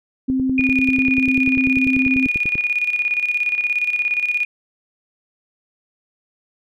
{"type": "tone", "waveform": "sine", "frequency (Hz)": 261.6, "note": "C4", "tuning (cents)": 0, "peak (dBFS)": -16, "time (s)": [0.28, 2.27], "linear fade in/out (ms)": 10}
{"type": "click train", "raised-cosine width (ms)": 3, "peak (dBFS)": -15, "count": 24, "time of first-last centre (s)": [0.3, 2.555], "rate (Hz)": 10.2}
{"type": "tone with tremolo", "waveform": "sine", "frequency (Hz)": 2449, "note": "D#7", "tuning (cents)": -28, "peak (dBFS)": -15, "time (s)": [0.58, 4.45], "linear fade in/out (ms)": 2, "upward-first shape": "square", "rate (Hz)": 17, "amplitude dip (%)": 60}
{"effects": []}